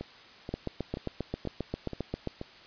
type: two click trains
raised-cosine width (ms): 2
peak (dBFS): -18 / -23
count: 14 / 6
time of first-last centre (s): 0.54-2.273 / 0.01-2.414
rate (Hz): 7.5 / 2.08
effects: white hiss -52 dBFS RMS until 2.66 s + resampled to 11025 Hz